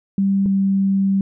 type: tone pair in turn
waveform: sine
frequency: 196 / 194.9 Hz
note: G3 / G3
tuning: 0 / -10 cents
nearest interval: unison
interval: 10 cents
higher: first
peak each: -14 dBFS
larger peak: neither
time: 0.18-0.46 / 0.46-1.21 s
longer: second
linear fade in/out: 2 ms
effects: none